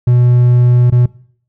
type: tone with dropouts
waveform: triangle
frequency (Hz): 122.6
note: B2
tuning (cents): -12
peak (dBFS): -4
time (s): 0.07-1.06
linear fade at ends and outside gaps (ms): 5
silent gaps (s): 0.902-0.922
effects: noise-tail reverb RT60 0.6 s tail -22 dB re dry